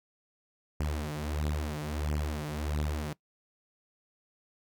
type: beating tone pair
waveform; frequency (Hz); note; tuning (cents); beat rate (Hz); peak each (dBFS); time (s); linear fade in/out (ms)
sawtooth; 74.2 / 75.7; D2 / D#2; +18 / -47; 1.5; -30 / -30; 0.8-3.13; 0
effects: noise-tail reverb RT60 0.1 s tail -21 dB re dry